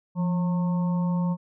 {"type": "harmonic tone with a mistuned harmonic", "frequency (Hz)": 181.3, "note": "F#3", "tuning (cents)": -35, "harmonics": [1, 3, 5, 6], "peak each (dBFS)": [-22, -38, -37, -42], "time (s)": [0.15, 1.37], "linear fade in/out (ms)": 50, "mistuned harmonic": 1, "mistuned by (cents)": -75, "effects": []}